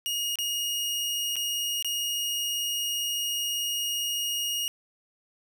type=tone with dropouts; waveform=sawtooth; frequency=2867 Hz; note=F7; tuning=45 cents sharp; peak=-24 dBFS; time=0.06-4.68 s; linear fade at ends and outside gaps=0 ms; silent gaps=0.356-0.387 / 1.357-1.365 / 1.825-1.846 s; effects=none